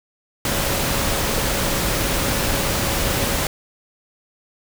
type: tone in noise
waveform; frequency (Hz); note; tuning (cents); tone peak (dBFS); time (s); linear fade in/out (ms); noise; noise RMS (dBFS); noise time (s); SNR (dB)
sine; 554.4; C#5; 0; -31; 0.45-3.47; 2; pink; -21; 0.45-3.47; -13
effects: none